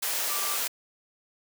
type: tone in noise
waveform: sine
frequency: 1174.7 Hz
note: D6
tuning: in tune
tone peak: -36 dBFS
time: 0.29-0.57 s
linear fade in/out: 10 ms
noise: white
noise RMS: -29 dBFS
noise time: 0.02-0.68 s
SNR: -10 dB
effects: high-pass 400 Hz 12 dB/octave